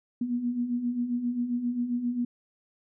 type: beating tone pair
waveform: sine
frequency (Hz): 236.6 / 244.1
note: A#3 / B3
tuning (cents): +26 / -20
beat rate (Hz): 7.5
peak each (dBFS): -34 / -27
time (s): 0.21-2.25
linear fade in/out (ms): 5
effects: none